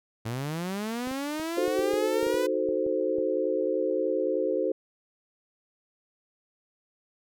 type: linear sweep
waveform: sawtooth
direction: up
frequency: 108 to 505 Hz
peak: -26 dBFS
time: 0.25-2.47 s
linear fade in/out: 10 ms
type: clicks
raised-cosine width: 2 ms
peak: -29 dBFS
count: 12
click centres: 1.073 / 1.113 / 1.398 / 1.68 / 1.792 / 1.936 / 2.229 / 2.267 / 2.343 / 2.689 / 2.865 / 3.185 s
type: chord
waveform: sine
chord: D# diminished seventh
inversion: none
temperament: equal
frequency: 311.1 / 370 / 440 / 523.3 Hz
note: D#4 / F#4 / A4 / C5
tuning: 0 / 0 / 0 / 0 cents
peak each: -32 / -30 / -30 / -28 dBFS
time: 1.57-4.72 s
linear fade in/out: 5 ms
effects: none